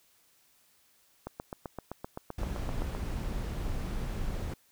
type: click train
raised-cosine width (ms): 1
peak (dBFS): -23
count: 14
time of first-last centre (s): 1.27-2.95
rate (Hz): 7.74
type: noise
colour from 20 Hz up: brown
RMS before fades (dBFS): -34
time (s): 2.38-4.54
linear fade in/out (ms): 5
effects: white hiss -66 dBFS RMS until 4.71 s